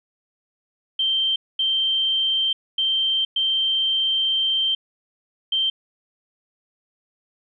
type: tone bursts at uneven times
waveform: sine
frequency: 3136 Hz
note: G7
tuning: in tune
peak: -18 dBFS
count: 5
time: 0.99-1.36 / 1.59-2.53 / 2.78-3.25 / 3.36-4.75 / 5.52-5.7 s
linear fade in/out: 5 ms
effects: none